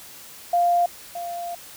sine tone pair in turn, 698.5 / 693.7 Hz, F5 / F5, 0 / -12 cents, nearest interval unison, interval 12 cents, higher first, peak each -16 / -28 dBFS, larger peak first, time 0.53-0.86 / 1.15-1.55 s, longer second, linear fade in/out 5 ms, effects white hiss -43 dBFS RMS until 1.76 s

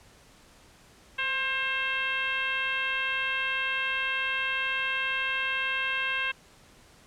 sine tone with frequency modulation, 2133 Hz, C7, 33 cents sharp, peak -26 dBFS, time 1.18-6.32 s, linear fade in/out 10 ms, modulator 538 Hz, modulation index 1.8, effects pink hiss -56 dBFS RMS until 7.06 s + low-pass 10000 Hz 12 dB/octave

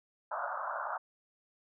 white band-pass noise, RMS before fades -37 dBFS, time 0.31-0.98 s, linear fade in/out 10 ms, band 570 to 1500 Hz, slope 96 dB/octave, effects none

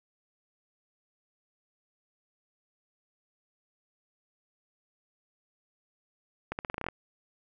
accelerating click train, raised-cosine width 0.5 ms, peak -18 dBFS, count 10, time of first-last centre 6.52-6.886 s, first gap 69 ms, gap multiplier 0.86, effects none

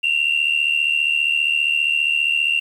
sine tone pair together, 2719 / 2794 Hz, F7 / F7, -47 / 0 cents, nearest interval unison, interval 47 cents, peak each -18 dBFS, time 0.03-2.6 s, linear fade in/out 10 ms, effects tanh soft clip ceiling -10 dBFS + 8-bit

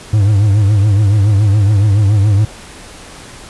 triangle tone with vibrato, 102.6 Hz, G#2, 21 cents flat, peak -5 dBFS, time 0.13-2.45 s, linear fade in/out 5 ms, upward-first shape triangle, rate 7.1 Hz, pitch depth 120 cents each way, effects pink hiss -34 dBFS RMS until 3.49 s + resampled to 24000 Hz

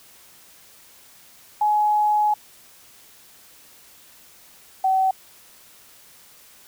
sine tone pair in turn, 842 / 761.5 Hz, G#5 / F#5, +24 / +50 cents, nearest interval major second, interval 174 cents, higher first, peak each -16 dBFS, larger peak neither, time 1.61-2.34 / 4.84-5.11 s, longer first, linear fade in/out 5 ms, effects white hiss -50 dBFS RMS until 6.67 s

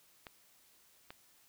clicks, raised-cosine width 0.3 ms, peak -30 dBFS, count 2, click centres 0.268 / 1.105 s, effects white hiss -66 dBFS RMS until 1.48 s

